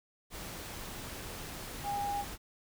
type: tone in noise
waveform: sine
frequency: 811 Hz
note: G#5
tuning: 41 cents flat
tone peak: -32 dBFS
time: 1.83-2.25 s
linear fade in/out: 50 ms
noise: pink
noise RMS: -43 dBFS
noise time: 0.3-2.38 s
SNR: +8 dB
effects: none